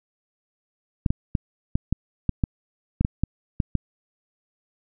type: clicks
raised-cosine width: 5 ms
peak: -8 dBFS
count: 12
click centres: 1.062 / 1.105 / 1.352 / 1.755 / 1.926 / 2.293 / 2.438 / 3.01 / 3.049 / 3.236 / 3.602 / 3.753 s
effects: none